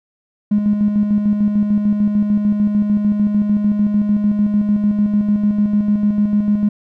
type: tone with tremolo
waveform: triangle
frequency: 207.7 Hz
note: G#3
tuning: in tune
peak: -7 dBFS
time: 0.51-6.69 s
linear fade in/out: 10 ms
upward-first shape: square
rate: 6.7 Hz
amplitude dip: 55%
effects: tanh soft clip ceiling -8 dBFS